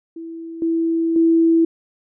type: tone with level steps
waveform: sine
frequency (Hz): 329.6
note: E4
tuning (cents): 0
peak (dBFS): -29 / -16 / -11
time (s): 0.16-1.65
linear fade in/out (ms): 5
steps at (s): 0.62 / 1.16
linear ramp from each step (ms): 2
effects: none